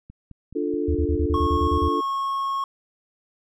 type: click train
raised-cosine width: 5 ms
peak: -29 dBFS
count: 8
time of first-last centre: 0.1-1.593 s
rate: 4.69 Hz
type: chord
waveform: sine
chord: D minor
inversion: none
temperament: equal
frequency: 293.7 / 349.2 / 440 Hz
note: D4 / F4 / A4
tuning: 0 / 0 / 0 cents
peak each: -26 / -27 / -27 dBFS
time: 0.55-2.01 s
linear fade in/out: 10 ms
type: tone bursts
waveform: sine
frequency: 76.9 Hz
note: D#2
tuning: 20 cents flat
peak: -20 dBFS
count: 10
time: 0.88-1.885 s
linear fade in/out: 5 ms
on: 69 ms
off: 35 ms
type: tone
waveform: triangle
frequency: 1093 Hz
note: C#6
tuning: 25 cents flat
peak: -21 dBFS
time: 1.34-2.64 s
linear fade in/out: 2 ms
effects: none